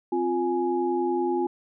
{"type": "tone cluster", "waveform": "sine", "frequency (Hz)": [261, 351.3, 835], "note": ["C4", "F4", "G#5"], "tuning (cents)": [-4, 10, 9], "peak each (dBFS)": [-30, -24, -29], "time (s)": [0.12, 1.47], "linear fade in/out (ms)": 5, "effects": []}